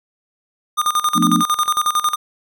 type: tone with tremolo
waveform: square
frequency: 1216 Hz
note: D#6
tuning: 40 cents flat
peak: -14 dBFS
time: 0.77-2.16 s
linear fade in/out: 20 ms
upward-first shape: square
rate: 11 Hz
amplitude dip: 80%
type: chord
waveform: sine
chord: B half-diminished seventh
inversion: second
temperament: equal with one note detuned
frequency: 174.61 / 220 / 246.9 / 298.3 Hz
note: F3 / A3 / B3 / D4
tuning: 0 / 0 / 0 / +27 cents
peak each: -19 dBFS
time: 1.14-1.44 s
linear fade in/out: 50 ms
type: click train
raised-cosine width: 0.3 ms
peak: -24 dBFS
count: 4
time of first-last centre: 1.43-1.773 s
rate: 8.75 Hz
effects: none